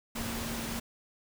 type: tone in noise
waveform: sine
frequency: 230.5 Hz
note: A#3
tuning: 19 cents flat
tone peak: -38 dBFS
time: 0.15-0.8 s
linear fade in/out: 10 ms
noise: pink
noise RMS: -37 dBFS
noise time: 0.15-0.8 s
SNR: -4 dB
effects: none